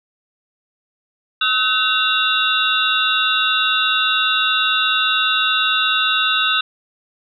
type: tone cluster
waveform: sine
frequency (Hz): 1283 / 1512 / 2768 / 3543 / 3826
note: E6 / F#6 / F7 / A7 / A#7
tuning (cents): -47 / +37 / -16 / +11 / +44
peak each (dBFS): -21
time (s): 1.41-6.61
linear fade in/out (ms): 5
effects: none